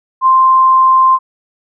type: tone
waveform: sine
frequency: 1046.5 Hz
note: C6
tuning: in tune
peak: -5 dBFS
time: 0.21-1.19 s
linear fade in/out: 50 ms
effects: none